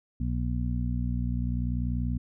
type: harmonic tone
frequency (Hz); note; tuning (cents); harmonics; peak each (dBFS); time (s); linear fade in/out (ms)
60.5; B1; -35; 1 / 2 / 3 / 4; -29 / -31 / -36 / -34; 0.2-2.18; 5
effects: none